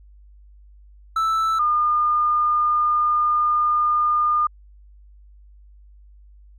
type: tone pair in turn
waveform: triangle / sine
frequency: 1318.5 / 1212.8 Hz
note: E6 / D#6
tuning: 0 / -45 cents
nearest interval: minor second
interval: 145 cents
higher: first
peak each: -16 dBFS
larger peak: neither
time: 1.16-1.59 / 1.59-4.47 s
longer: second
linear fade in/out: 5 ms
effects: added 50 Hz sine -45 dBFS peak until 6.58 s